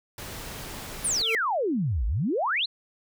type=noise; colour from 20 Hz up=pink; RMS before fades=-38 dBFS; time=0.18-1.22 s; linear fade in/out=2 ms
type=exponential two-way sweep; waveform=sine; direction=down then up; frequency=10480 to 49 to 4310 Hz; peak=-23 dBFS; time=1.04-2.66 s; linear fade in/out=10 ms; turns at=2.06 s
type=tone with exponential growth; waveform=square; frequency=450 Hz; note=A4; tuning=39 cents sharp; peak=-25 dBFS; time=1.06-1.35 s; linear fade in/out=1 ms; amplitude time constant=63 ms
effects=none